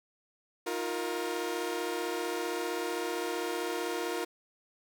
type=tone cluster; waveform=sawtooth; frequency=320 / 355.5 / 467.6 Hz; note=D#4 / F4 / A#4; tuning=+49 / +31 / +5 cents; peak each=-35 / -31 / -32 dBFS; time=0.66-4.25 s; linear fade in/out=10 ms; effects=none